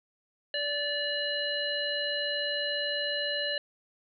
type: harmonic tone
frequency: 581 Hz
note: D5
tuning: 19 cents flat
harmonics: 1 / 3 / 5 / 7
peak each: -34 / -34 / -34 / -34 dBFS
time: 0.54-3.58 s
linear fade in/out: 2 ms
effects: none